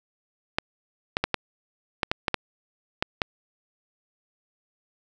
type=clicks; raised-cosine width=0.3 ms; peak=-6 dBFS; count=10; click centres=0.585 / 1.169 / 1.24 / 1.343 / 2.032 / 2.115 / 2.282 / 2.343 / 3.025 / 3.218 s; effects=none